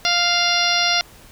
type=harmonic tone; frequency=698.5 Hz; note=F5; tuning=in tune; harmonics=1 / 2 / 3 / 4 / 5 / 6 / 7 / 8; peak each=-24 / -24 / -24 / -24 / -24 / -24 / -24 / -24 dBFS; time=0.05-1.01 s; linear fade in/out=0 ms; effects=pink hiss -46 dBFS RMS until 1.31 s